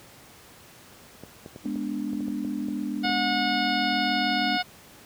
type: clicks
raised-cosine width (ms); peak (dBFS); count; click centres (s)
2; -26; 12; 1.236 / 1.461 / 1.561 / 1.657 / 1.758 / 2.132 / 2.206 / 2.282 / 2.448 / 2.685 / 3.053 / 3.094
type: chord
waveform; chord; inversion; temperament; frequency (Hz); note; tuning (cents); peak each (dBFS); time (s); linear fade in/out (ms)
sine; G# diminished; none; equal; 207.7 / 246.9 / 293.7; G#3 / B3 / D4; 0 / 0 / 0; -32 / -32 / -31; 1.64-4.58; 20
type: harmonic tone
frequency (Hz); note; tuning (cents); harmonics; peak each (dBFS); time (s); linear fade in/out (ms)
727; F#5; -31; 1 / 2 / 3 / 4 / 5 / 6 / 7; -27 / -30 / -32 / -33 / -34 / -35 / -35; 3.03-4.63; 20
effects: pink hiss -50 dBFS RMS until 5.05 s + high-pass 80 Hz 12 dB/octave